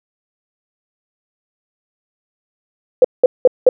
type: tone bursts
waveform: sine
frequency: 506 Hz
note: B4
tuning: 42 cents sharp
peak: -3 dBFS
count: 4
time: 3.02-3.69 s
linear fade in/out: 2 ms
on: 25 ms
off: 190 ms
effects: none